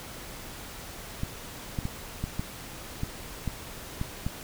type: clicks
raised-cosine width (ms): 5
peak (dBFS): -17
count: 9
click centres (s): 1.234 / 1.788 / 1.854 / 2.24 / 2.395 / 3.034 / 3.477 / 4.014 / 4.265
effects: pink hiss -42 dBFS RMS until 4.43 s